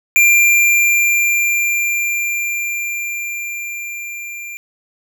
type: tone with level ramp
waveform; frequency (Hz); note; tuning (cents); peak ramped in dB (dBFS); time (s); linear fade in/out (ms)
square; 2380; D7; +22; -8 to -28; 0.16-4.57; 0
effects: none